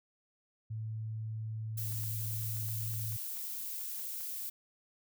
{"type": "tone", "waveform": "sine", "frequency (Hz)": 110, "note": "A2", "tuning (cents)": 0, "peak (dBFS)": -36, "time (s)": [0.7, 3.17], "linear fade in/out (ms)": 10}
{"type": "noise", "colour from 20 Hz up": "violet", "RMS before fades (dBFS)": -40, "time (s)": [1.77, 4.5], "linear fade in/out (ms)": 10}
{"type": "clicks", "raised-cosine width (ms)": 0.3, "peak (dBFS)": -39, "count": 11, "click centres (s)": [1.923, 2.037, 2.424, 2.57, 2.688, 2.938, 3.126, 3.37, 3.813, 3.994, 4.209]}
{"effects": []}